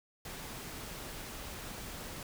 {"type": "noise", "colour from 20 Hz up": "pink", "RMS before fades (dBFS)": -44, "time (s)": [0.25, 2.23], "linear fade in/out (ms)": 2, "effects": []}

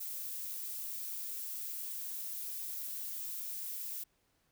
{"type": "noise", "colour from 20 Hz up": "violet", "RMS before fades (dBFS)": -41, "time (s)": [0, 4.04], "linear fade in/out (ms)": 10, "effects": ["pink hiss -75 dBFS RMS until 4.51 s"]}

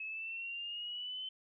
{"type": "exponential sweep", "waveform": "sine", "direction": "up", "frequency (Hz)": [2576, 3070], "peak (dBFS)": -39, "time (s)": [0, 1.29], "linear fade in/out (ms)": 5, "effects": []}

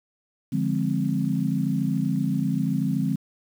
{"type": "chord", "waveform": "sine", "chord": "D half-diminished seventh", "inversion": "none", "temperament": "equal", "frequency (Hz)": [146.83, 174.61, 207.7, 261.6], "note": ["D3", "F3", "Ab3", "C4"], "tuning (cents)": [0, 0, 0, 0], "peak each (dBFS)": -27, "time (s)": [0.52, 3.16], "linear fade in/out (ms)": 10, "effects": ["8-bit"]}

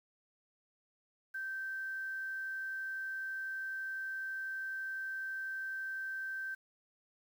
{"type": "tone with quantisation", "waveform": "sine", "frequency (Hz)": 1557, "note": "G6", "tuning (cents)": -12, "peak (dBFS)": -37, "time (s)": [1.34, 6.55], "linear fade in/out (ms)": 10, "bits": 10, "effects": []}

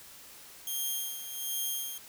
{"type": "tone with tremolo", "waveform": "5% pulse", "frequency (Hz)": 3213, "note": "G7", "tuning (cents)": 42, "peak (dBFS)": -22, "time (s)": [0.67, 1.98], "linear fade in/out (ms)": 2, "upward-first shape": "sine", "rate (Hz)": 1.3, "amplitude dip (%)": 65, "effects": ["white hiss -51 dBFS RMS until 2.08 s"]}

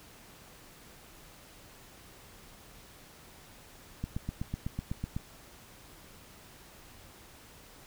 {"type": "click train", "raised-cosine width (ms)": 5, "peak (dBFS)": -21, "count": 10, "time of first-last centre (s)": [4.04, 5.165], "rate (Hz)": 8, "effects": ["pink hiss -54 dBFS RMS until 7.86 s"]}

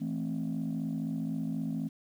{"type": "chord", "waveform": "sine", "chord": "A minor", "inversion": "second", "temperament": "just", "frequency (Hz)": [165, 220, 264], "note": ["E3", "A3", "C4"], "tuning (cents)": [2, 0, 16], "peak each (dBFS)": -34, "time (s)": [0, 1.89], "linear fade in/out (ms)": 20, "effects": ["tanh soft clip ceiling -26 dBFS", "10-bit"]}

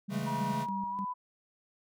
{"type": "tone with tremolo", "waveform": "sine", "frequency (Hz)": 196, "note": "G3", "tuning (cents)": 0, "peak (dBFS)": -35, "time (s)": [0.08, 1.05], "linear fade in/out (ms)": 10, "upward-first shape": "square", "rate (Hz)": 3.3, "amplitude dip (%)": 75}
{"type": "chord", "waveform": "square", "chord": "A major seventh", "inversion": "first", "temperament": "equal", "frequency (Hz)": [138.59, 164.81, 207.7, 220], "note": ["C#3", "E3", "G#3", "A3"], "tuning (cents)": [0, 0, 0, 0], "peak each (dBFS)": [-38, -42, -41, -38], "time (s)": [0.09, 0.67], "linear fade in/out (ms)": 50}
{"type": "tone with pitch glide", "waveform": "sine", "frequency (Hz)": [960, 996.2], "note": ["B5", "B5"], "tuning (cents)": [-49, 15], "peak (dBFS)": -33, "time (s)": [0.26, 1.14], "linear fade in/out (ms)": 20, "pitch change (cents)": 64, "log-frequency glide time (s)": [0.9, 0.97]}
{"effects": []}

